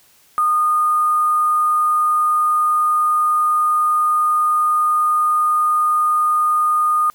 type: tone with quantisation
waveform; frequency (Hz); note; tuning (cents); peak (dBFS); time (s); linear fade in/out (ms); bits
sine; 1225; D#6; -27; -13; 0.38-7.1; 0; 6
effects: white hiss -53 dBFS RMS until 7.14 s